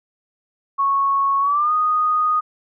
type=tone with pitch glide; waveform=sine; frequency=1104 to 1239.2 Hz; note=C#6 to D#6; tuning=-7 to -7 cents; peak=-15 dBFS; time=0.78-2.41 s; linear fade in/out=20 ms; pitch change=+200 cents; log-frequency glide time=1.4-1.73 s; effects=none